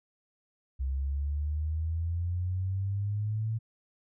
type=exponential sweep; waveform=sine; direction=up; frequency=65.41 to 112.9 Hz; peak=-28 dBFS; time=0.79-3.59 s; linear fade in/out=20 ms; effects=none